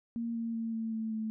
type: tone with pitch steps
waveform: sine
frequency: 232.3 / 229.6 / 227 / 224.4 / 221.8 / 219.3 Hz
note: A#3 / A#3 / A#3 / A3 / A3 / A3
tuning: -6 / -26 / -46 / +34 / +14 / -6 cents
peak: -32 dBFS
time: 0.16-1.3 s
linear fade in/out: 0 ms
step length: 190 ms
effects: none